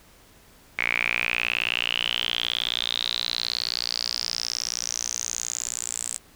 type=tone with band-pass filter sweep; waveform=sawtooth; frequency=59 Hz; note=A#1; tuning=22 cents sharp; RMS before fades=-28 dBFS; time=0.78-6.18 s; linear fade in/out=10 ms; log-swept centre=2200 to 8000 Hz; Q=9.1; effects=pink hiss -54 dBFS RMS until 6.35 s